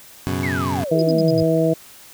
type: chord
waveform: 20% pulse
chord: F# suspended fourth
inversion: none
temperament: equal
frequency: 92.5 / 123.47 / 138.59 Hz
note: F#2 / B2 / C#3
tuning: 0 / 0 / 0 cents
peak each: -19 / -22 / -23 dBFS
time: 0.27-0.84 s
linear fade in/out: 0 ms
type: exponential sweep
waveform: sine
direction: down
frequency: 2277 to 98 Hz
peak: -24 dBFS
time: 0.43-1.43 s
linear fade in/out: 5 ms
type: harmonic tone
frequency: 161.9 Hz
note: E3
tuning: 31 cents flat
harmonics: 1 / 2 / 3 / 4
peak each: -20 / -20 / -20 / -20 dBFS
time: 0.91-1.74 s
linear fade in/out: 10 ms
type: tone bursts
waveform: sine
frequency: 4978 Hz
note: D#8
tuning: in tune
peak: -29 dBFS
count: 5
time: 0.99-1.402 s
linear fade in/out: 0 ms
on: 24 ms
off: 73 ms
effects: white hiss -44 dBFS RMS until 2.13 s